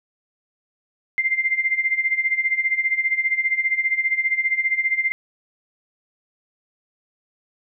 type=tone with tremolo; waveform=sine; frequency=2093 Hz; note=C7; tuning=in tune; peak=-15 dBFS; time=1.18-5.12 s; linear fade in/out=0 ms; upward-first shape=sine; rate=15 Hz; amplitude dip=80%; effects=none